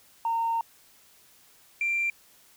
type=tone pair in turn; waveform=sine; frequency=917 / 2365 Hz; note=A#5 / D7; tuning=-29 / +12 cents; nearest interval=octave + major third; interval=1641 cents; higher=second; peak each=-23 dBFS; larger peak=neither; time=0.25-0.61 / 1.81-2.1 s; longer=first; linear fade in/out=2 ms; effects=tanh soft clip ceiling -20 dBFS + white hiss -58 dBFS RMS until 2.56 s